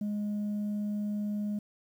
sine tone, 207.7 Hz, G#3, in tune, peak -27 dBFS, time 0.01-1.59 s, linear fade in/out 5 ms, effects tanh soft clip ceiling -29 dBFS + 10-bit

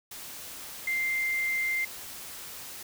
sine tone in noise, 2093 Hz, C7, in tune, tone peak -26 dBFS, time 0.87-1.85 s, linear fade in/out 5 ms, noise white, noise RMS -42 dBFS, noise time 0.11-2.83 s, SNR +13 dB, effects none

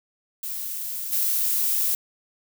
violet noise with level steps, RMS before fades -31 / -23 dBFS, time 0.43-1.95 s, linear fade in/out 2 ms, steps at 1.12 s, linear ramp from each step 10 ms, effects none

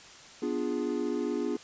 triangle chord, B diminished seventh, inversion none, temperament equal, 246.9 / 293.7 / 349.2 / 415.3 Hz, B3 / D4 / F4 / Ab4, 0 / 0 / 0 / 0 cents, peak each -32 dBFS, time 0.42-1.57 s, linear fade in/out 5 ms, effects white hiss -50 dBFS RMS until 1.63 s + resampled to 16000 Hz

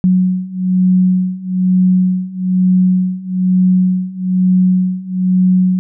sine beating tone pair, 183.5 / 184.6 Hz, F#3 / F#3, -14 / -4 cents, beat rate 1.1 Hz, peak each -14 / -12 dBFS, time 0.04-5.79 s, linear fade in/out 0 ms, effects none

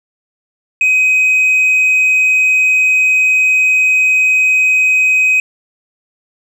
triangle tone with hard clipping, 2521 Hz, D#7, 22 cents sharp, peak -7 dBFS, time 0.81-5.4 s, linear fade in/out 2 ms, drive 1 dB, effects none

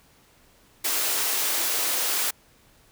white high-pass noise, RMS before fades -25 dBFS, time 0.84-2.31 s, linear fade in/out 10 ms, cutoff 300 Hz, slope 24 dB/octave, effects pink hiss -58 dBFS RMS until 2.91 s

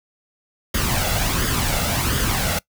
pink noise with flanger, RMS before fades -21 dBFS, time 0.74-2.59 s, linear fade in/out 5 ms, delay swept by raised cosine 0.6 to 1.48 ms, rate 1.4 Hz, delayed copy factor +0.55, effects noise-tail reverb RT60 0.1 s tail -22 dB re dry

